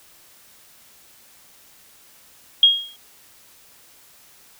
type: tone with exponential decay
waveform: sine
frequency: 3266 Hz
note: G#7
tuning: 30 cents flat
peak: -6 dBFS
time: 2.63-2.96 s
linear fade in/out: 2 ms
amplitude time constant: 70 ms
effects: white hiss -51 dBFS RMS until 4.59 s